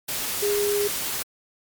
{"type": "tone in noise", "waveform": "sine", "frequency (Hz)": 410.3, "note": "G#4", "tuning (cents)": -21, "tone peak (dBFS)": -21, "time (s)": [0.42, 0.88], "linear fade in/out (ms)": 10, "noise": "white", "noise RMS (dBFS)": -28, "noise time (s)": [0.08, 1.23], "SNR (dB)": 4, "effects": ["MP3 96 kbps"]}